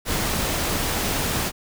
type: noise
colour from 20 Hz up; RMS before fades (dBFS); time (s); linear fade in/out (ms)
pink; -24; 0.05-1.52; 50
effects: none